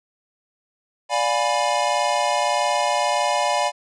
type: chord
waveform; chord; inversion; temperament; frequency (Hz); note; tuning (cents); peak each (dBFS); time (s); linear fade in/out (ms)
square; D diminished seventh; none; equal with one note detuned; 587.3 / 709 / 830.6 / 987.8; D5 / F5 / Ab5 / Cb6; 0 / +26 / 0 / 0; -25; 1.09-3.72; 50
effects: resampled to 22050 Hz